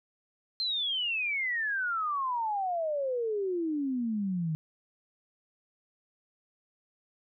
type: exponential sweep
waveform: sine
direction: down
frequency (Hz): 4186 to 153.5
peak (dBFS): -28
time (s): 0.6-4.55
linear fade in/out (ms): 0
effects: none